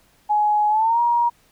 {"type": "tone with pitch glide", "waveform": "sine", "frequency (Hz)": [840, 948.3], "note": ["G#5", "A#5"], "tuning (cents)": [19, 29], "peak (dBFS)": -15, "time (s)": [0.29, 1.3], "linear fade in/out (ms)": 20, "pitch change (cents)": 210, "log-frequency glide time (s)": [0.69, 1], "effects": ["pink hiss -58 dBFS RMS until 1.51 s"]}